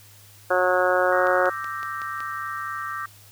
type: harmonic tone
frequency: 182.1 Hz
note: F#3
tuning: 27 cents flat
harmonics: 2 / 3 / 4 / 5 / 6 / 7 / 8 / 9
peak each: -27 / -21 / -26 / -31 / -29 / -28 / -25 / -31 dBFS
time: 0.5-1.5 s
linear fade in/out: 10 ms
type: chord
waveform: sine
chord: E half-diminished seventh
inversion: third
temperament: equal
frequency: 1174.7 / 1318.5 / 1568 / 1864.7 Hz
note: D6 / E6 / G6 / Bb6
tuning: 0 / 0 / 0 / 0 cents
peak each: -31 / -34 / -35 / -36 dBFS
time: 1.12-3.06 s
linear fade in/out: 5 ms
type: click train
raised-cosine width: 0.2 ms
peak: -22 dBFS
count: 6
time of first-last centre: 1.27-2.205 s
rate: 5.35 Hz
effects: added 102 Hz sine -51 dBFS peak until 3.31 s + white hiss -51 dBFS RMS until 3.31 s